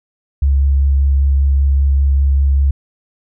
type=tone with vibrato; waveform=sine; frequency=69 Hz; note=C#2; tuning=7 cents flat; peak=-9 dBFS; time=0.42-2.71 s; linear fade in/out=5 ms; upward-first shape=sine; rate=5.1 Hz; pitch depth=13 cents each way; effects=none